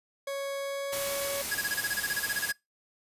40% pulse tone with pitch glide, 554.4 to 559.2 Hz, C#5 to C#5, 0 to +15 cents, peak -31 dBFS, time 0.27-1.42 s, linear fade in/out 5 ms, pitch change +15 cents, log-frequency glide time 0.59-1.1 s
white noise, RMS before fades -34 dBFS, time 0.92-2.52 s, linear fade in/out 10 ms
square tone bursts, 1661.2 Hz, G#6, in tune, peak -28 dBFS, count 16, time 1.51-2.526 s, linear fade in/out 10 ms, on 41 ms, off 24 ms
effects noise-tail reverb RT60 0.2 s tail -24 dB re dry + resampled to 32000 Hz

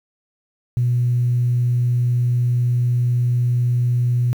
sine tone, 122 Hz, B2, 21 cents flat, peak -14 dBFS, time 0.77-4.33 s, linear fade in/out 0 ms, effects tanh soft clip ceiling -10 dBFS + 8-bit

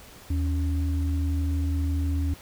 sine tone pair together, 78.57 / 280 Hz, D#2 / C#4, +17 / +18 cents, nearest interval octave + minor seventh, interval 2201 cents, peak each -23 / -32 dBFS, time 0.3-2.34 s, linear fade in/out 5 ms, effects pink hiss -48 dBFS RMS until 2.41 s

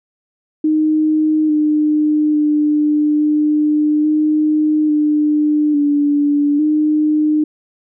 sine tone with pitch steps, 309.6 / 302.9 / 299.5 / 301.2 / 305.7 / 300.2 / 289.9 / 304.5 Hz, D#4 / D#4 / D4 / D4 / D#4 / D4 / D4 / D#4, -9 / -46 / +34 / +44 / -30 / +38 / -22 / -37 cents, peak -11 dBFS, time 0.64-7.44 s, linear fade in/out 5 ms, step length 850 ms, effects none

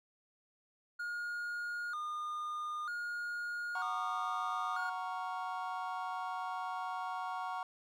triangle tone with vibrato, 1318.5 Hz, E6, in tune, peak -35 dBFS, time 0.99-4.9 s, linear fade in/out 10 ms, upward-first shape square, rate 0.53 Hz, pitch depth 140 cents each way
triangle chord, Gb major seventh, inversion none, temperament equal, 740 / 932.3 / 1108.7 / 1396.9 Hz, Gb5 / Bb5 / Db6 / F6, 0 / 0 / 0 / 0 cents, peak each -39 / -41 / -40 / -45 dBFS, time 3.75-7.63 s, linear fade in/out 2 ms
effects none

